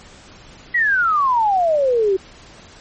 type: exponential sweep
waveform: sine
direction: down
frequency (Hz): 1975.5 to 370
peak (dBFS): -13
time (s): 0.74-2.17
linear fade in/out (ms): 10
effects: pink hiss -43 dBFS RMS until 2.8 s + MP3 32 kbps